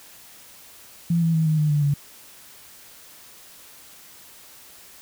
sine tone with pitch steps, 169.3 / 164.67 / 160.17 / 155.79 / 151.53 / 147.38 / 143.35 Hz, E3 / E3 / E3 / D#3 / D#3 / D3 / D3, +46 / -2 / -49 / +3 / -45 / +6 / -42 cents, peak -17 dBFS, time 1.1-1.94 s, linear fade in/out 5 ms, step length 120 ms, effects white hiss -47 dBFS RMS until 5.01 s

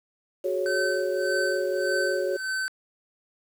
sine chord, F# suspended second, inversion none, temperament equal, 370 / 415.3 / 554.4 Hz, F#4 / G#4 / C#5, 0 / 0 / 0 cents, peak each -28 / -31 / -27 dBFS, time 0.44-2.37 s, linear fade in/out 10 ms
square tone with tremolo, 1532 Hz, G6, 40 cents flat, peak -26 dBFS, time 0.66-2.68 s, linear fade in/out 0 ms, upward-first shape sine, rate 1.7 Hz, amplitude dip 85%
effects low-pass 10000 Hz 12 dB/octave + 8-bit

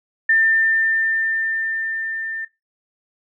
sine tone with level ramp, 1795 Hz, A6, 34 cents sharp, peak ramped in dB -12 to -25 dBFS, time 0.29-2.45 s, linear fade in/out 5 ms, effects noise-tail reverb RT60 0.2 s tail -18 dB re dry

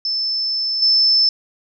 sine tone with level steps, 5274 Hz, E8, in tune, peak -18 / -11 dBFS, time 0.05-1.29 s, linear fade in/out 2 ms, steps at 0.82 s, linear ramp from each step 5 ms, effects none

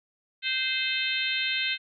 harmonic tone with a mistuned harmonic, 520 Hz, C5, 11 cents flat, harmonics 3 / 4 / 5 / 6 / 7 / 8, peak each -34 / -32 / -31 / -32 / -32 / -36 dBFS, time 0.42-1.78 s, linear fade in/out 50 ms, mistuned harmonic 8, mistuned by -15 cents, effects none

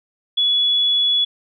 sine tone, 3398 Hz, G#7, 39 cents sharp, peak -14 dBFS, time 0.37-1.25 s, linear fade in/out 10 ms, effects none

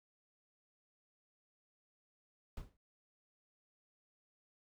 brown noise with exponential decay, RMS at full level -41 dBFS, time 2.57-2.77 s, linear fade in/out 2 ms, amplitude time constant 43 ms, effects none

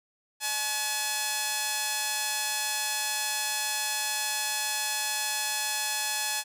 5% pulse tone with amplitude modulation, 853 Hz, G#5, 46 cents sharp, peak -13 dBFS, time 0.4-6.44 s, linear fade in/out 50 ms, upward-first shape sine, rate 242 Hz, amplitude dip 55%, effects none

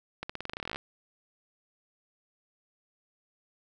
accelerating click train, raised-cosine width 0.3 ms, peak -19 dBFS, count 17, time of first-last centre 0.23-0.76 s, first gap 65 ms, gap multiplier 0.9, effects none

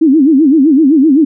sine tone with vibrato, 291.9 Hz, D4, 10 cents flat, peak -4 dBFS, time 0.01-1.25 s, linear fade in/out 10 ms, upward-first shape sine, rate 7.8 Hz, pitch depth 210 cents each way, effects none

